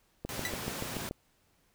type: click train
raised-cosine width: 2 ms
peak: -22 dBFS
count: 7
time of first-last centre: 0.25-1.111 s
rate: 6.97 Hz
type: high-pass noise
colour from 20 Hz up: pink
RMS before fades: -39 dBFS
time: 0.29-1.09 s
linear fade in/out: 0 ms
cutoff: 100 Hz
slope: 12 dB/octave
type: tone with exponential decay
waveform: sawtooth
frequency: 1975.5 Hz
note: B6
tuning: in tune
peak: -25 dBFS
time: 0.45-0.55 s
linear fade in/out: 1 ms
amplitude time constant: 21 ms
effects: pink hiss -70 dBFS RMS until 1.74 s